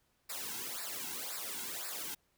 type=noise with flanger; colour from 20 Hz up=white; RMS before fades=-41 dBFS; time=0.29-2.15 s; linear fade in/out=10 ms; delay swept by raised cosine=0.31 to 1.71 ms; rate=1.9 Hz; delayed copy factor=-0.9; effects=pink hiss -75 dBFS RMS until 2.37 s